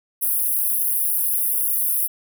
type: high-pass noise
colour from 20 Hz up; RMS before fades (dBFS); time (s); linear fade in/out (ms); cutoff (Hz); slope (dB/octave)
pink; -21; 0.21-2.08; 20; 10000; 96
effects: none